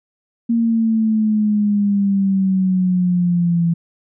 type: exponential sweep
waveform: sine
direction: down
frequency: 233.1 to 167.6 Hz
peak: -13 dBFS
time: 0.49-3.74 s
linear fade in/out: 10 ms
effects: none